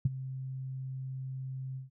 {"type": "tone with ADSR envelope", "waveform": "sine", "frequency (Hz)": 131.7, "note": "C3", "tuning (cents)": 12, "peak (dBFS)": -20, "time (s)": [0.05, 1.9], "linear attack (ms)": 6, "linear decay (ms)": 24, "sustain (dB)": -16, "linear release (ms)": 140, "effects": []}